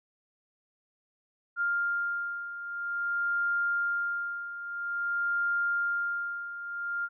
sine beating tone pair, 1400 / 1400.5 Hz, F6 / F6, +4 / +4 cents, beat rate 0.5 Hz, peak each -34 / -29 dBFS, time 1.56-7.09 s, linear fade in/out 50 ms, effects none

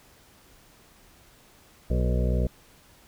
harmonic tone with a mistuned harmonic, 61.74 Hz, B1, in tune, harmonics 1 / 2 / 3 / 4 / 6 / 7 / 8 / 9 / 10, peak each -23 / -29 / -31 / -36 / -38 / -38 / -36 / -41 / -38 dBFS, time 1.9-2.47 s, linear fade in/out 5 ms, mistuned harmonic 7, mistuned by +31 cents, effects pink hiss -56 dBFS RMS until 3.07 s

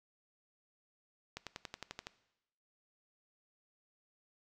accelerating click train, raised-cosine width 0.2 ms, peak -24 dBFS, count 9, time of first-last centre 1.37-2.069 s, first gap 97 ms, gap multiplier 0.97, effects noise-tail reverb RT60 0.9 s tail -18 dB re dry

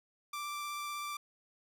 sawtooth tone with vibrato, 1174.7 Hz, D6, in tune, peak -34 dBFS, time 0.33-1.17 s, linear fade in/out 5 ms, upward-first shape sine, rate 16 Hz, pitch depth 10 cents each way, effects none

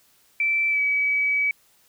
sine tone with pitch glide, 2330 to 2281 Hz, D7 to C#7, -14 to +49 cents, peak -19 dBFS, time 0.4-1.51 s, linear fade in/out 2 ms, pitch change -37 cents, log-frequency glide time 0.69-0.8 s, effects white hiss -60 dBFS RMS until 1.88 s

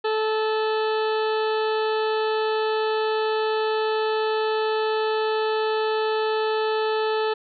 harmonic tone, 435.7 Hz, A4, 17 cents flat, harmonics 1 / 2 / 3 / 4 / 6 / 7 / 8 / 9 / 10, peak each -22 / -28 / -32 / -34 / -38 / -39 / -40 / -41 / -42 dBFS, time 0.04-7.34 s, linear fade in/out 10 ms, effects none

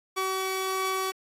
sawtooth tone pair together, 379.8 / 1138 Hz, F#4 / C#6, +45 / +45 cents, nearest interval octave + perfect fifth, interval 1900 cents, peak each -26 dBFS, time 0.16-1.12 s, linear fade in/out 20 ms, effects AAC 48 kbps

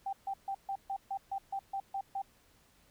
sine tone bursts, 784 Hz, G5, in tune, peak -33 dBFS, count 11, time 0.06-2.219 s, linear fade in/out 5 ms, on 69 ms, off 140 ms, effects pink hiss -66 dBFS RMS until 2.9 s

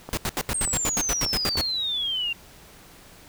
click train, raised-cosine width 1 ms, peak -20 dBFS, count 6, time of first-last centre 0.09-1.556 s, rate 3.41 Hz
pink noise bursts, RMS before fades -26 dBFS, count 13, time 0.13-1.612 s, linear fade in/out 0 ms, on 42 ms, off 78 ms
sine exponential sweep, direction down, 8670 to 2741 Hz, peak -24 dBFS, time 0.54-2.33 s, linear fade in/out 5 ms
effects pink hiss -49 dBFS RMS until 3.28 s

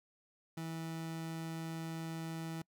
30% pulse tone, 163 Hz, E3, 19 cents flat, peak -37 dBFS, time 0.57-2.62 s, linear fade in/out 5 ms, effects noise-tail reverb RT60 0.1 s tail -26 dB re dry

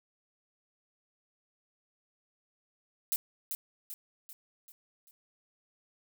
violet noise with echo, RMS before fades -30 dBFS, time 3.12-3.16 s, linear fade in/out 0 ms, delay 390 ms, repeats 5, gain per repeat -6 dB, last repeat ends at 5.11 s, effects none

